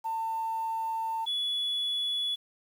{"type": "tone pair in turn", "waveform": "sine", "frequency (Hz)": [898, 3410], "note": ["A5", "G#7"], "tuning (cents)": [35, 45], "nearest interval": "octave + major seventh", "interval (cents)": 2310, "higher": "second", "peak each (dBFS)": [-28, -26], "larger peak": "second", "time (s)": [[0.04, 1.26], [1.26, 2.36]], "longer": "first", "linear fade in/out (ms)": 20, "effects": ["tanh soft clip ceiling -25 dBFS", "9-bit"]}